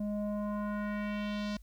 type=tone with low-pass filter sweep; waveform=square; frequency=207.7 Hz; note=G#3; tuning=in tune; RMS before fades=-35 dBFS; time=0-1.57 s; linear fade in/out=5 ms; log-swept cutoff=460 to 5000 Hz; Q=1.9; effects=added 50 Hz sine -50 dBFS peak until 1.62 s + white hiss -71 dBFS RMS until 1.62 s